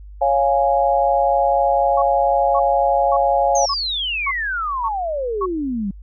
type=chord; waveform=sine; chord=Db major; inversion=none; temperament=equal; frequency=554.4 / 698.5 / 830.6 Hz; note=Db5 / F5 / Ab5; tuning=0 / 0 / 0 cents; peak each=-18 dBFS; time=0.21-3.66 s; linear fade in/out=10 ms
type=tone bursts; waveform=sine; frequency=1108.7 Hz; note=C#6; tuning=in tune; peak=-19 dBFS; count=7; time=1.97-5.461 s; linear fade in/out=10 ms; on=53 ms; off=520 ms
type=exponential sweep; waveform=sine; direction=down; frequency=6540 to 188.3 Hz; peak=-20 dBFS; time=3.55-5.91 s; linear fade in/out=5 ms
effects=added 50 Hz sine -35 dBFS peak until 6.02 s